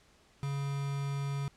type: tone with quantisation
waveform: triangle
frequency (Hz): 140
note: C#3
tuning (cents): +18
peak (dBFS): -30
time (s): 0.43-1.48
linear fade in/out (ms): 0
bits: 7
effects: pink hiss -64 dBFS RMS until 1.56 s + low-pass 8000 Hz 12 dB/octave